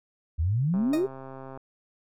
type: exponential sweep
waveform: sine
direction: up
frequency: 73.42 to 415.3 Hz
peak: -22 dBFS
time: 0.38-1.07 s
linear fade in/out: 20 ms
type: click train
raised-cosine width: 1 ms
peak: -28 dBFS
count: 112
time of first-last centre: 0.74-1.575 s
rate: 133 Hz
type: tone with exponential decay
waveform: 40% pulse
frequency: 620 Hz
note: D#5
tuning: 6 cents flat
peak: -26 dBFS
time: 0.93-1.08 s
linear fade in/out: 5 ms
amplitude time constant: 32 ms
effects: none